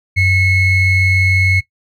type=ring-modulated tone; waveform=triangle; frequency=1046.5 Hz; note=C6; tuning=in tune; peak=-5 dBFS; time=0.16-1.61 s; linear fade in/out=20 ms; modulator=1140 Hz; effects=noise-tail reverb RT60 0.1 s tail -18 dB re dry